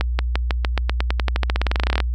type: accelerating click train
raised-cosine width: 0.3 ms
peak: -4 dBFS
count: 27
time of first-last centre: 0.01-2.003 s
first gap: 180 ms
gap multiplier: 0.92
effects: added 60 Hz sine -19 dBFS peak until 2.14 s